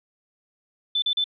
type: tone bursts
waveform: sine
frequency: 3520 Hz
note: A7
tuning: in tune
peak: -20 dBFS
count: 3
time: 0.95-1.242 s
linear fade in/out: 5 ms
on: 72 ms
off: 38 ms
effects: none